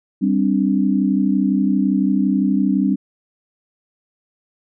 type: chord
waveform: sine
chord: G suspended fourth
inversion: none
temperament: equal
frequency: 196 / 261.6 / 293.7 Hz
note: G3 / C4 / D4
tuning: 0 / 0 / 0 cents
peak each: -17 / -19 / -20 dBFS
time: 0.21-2.96 s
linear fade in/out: 20 ms
effects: none